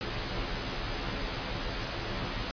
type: noise with comb filter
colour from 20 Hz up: pink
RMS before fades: -34 dBFS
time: 0.01-2.51 s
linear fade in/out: 0 ms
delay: 13 ms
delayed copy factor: -0.7
effects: resampled to 11025 Hz